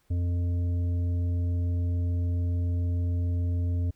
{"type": "harmonic tone with a mistuned harmonic", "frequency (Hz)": 87.31, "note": "F2", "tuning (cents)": 0, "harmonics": [1, 3, 5, 7], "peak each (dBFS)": [-24, -38, -48, -51], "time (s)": [0.1, 3.91], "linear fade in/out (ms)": 10, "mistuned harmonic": 5, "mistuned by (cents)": 18, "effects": ["pink hiss -69 dBFS RMS until 3.95 s"]}